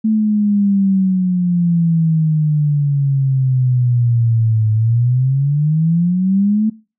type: exponential two-way sweep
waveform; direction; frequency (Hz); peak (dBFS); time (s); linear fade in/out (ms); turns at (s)
sine; down then up; 220.3 to 108 to 220.3; -11; 0.04-6.7; 10; 4.72
effects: noise-tail reverb RT60 0.3 s tail -20 dB re dry